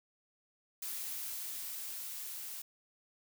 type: noise with level ramp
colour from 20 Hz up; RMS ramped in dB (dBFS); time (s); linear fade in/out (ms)
blue; -40 to -44; 0.82-2.62; 5
effects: none